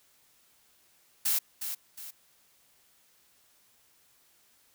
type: noise with echo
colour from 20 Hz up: blue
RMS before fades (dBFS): -27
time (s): 1.25-1.39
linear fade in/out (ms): 10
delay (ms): 360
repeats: 2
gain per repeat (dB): -8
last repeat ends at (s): 2.11
effects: white hiss -65 dBFS RMS until 4.74 s